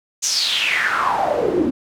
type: noise with band-pass filter sweep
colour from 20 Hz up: pink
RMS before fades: -19 dBFS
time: 0.22-1.71 s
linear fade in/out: 20 ms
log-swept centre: 6700 to 260 Hz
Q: 5.7
effects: none